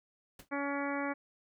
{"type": "noise with exponential decay", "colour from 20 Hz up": "pink", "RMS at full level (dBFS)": -46, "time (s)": [0.39, 0.49], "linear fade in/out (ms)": 5, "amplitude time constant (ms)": 21}
{"type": "harmonic tone", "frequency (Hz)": 282.1, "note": "C#4", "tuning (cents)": 30, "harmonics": [1, 2, 3, 4, 5, 6, 7, 8], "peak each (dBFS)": [-36, -39, -41, -42, -43, -44, -44, -45], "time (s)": [0.51, 1.14], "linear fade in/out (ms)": 20}
{"effects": []}